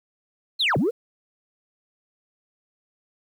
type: linear two-way sweep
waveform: sine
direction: down then up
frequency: 4326 to 110.6 to 510 Hz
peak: -17 dBFS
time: 0.59-0.91 s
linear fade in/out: 20 ms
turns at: 0.77 s
effects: tanh soft clip ceiling -16 dBFS + 9-bit